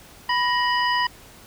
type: harmonic tone with a mistuned harmonic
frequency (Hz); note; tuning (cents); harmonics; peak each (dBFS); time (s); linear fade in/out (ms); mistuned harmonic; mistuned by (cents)
987.8; B5; 0; 1 / 2 / 3 / 5; -21 / -24 / -28 / -31; 0.29-1.07; 5; 2; -84
effects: pink hiss -47 dBFS RMS until 1.46 s